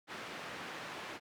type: band-pass noise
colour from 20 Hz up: white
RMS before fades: -45 dBFS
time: 0.07-1.2 s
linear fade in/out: 50 ms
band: 140 to 2200 Hz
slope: 12 dB/octave
effects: none